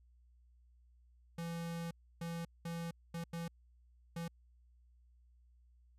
square tone bursts at uneven times, 168.1 Hz, E3, 34 cents sharp, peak -40 dBFS, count 6, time 1.38-1.91 / 2.21-2.45 / 2.65-2.91 / 3.14-3.24 / 3.33-3.48 / 4.16-4.28 s, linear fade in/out 5 ms, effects added 60 Hz sine -63 dBFS peak until 5.98 s + resampled to 32000 Hz

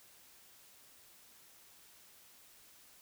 silence, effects white hiss -61 dBFS RMS until 3.01 s

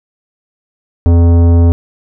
sine tone with tanh clipping, 85 Hz, F2, 46 cents flat, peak -6 dBFS, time 1.06-1.72 s, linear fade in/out 0 ms, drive 15 dB, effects none

